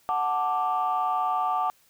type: chord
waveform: sine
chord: D major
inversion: first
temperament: equal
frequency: 740 / 880 / 1174.7 Hz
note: F#5 / A5 / D6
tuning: 0 / 0 / 0 cents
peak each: -26 / -28 / -26 dBFS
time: 0.09-1.7 s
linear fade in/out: 0 ms
effects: tanh soft clip ceiling -16 dBFS + white hiss -62 dBFS RMS until 1.89 s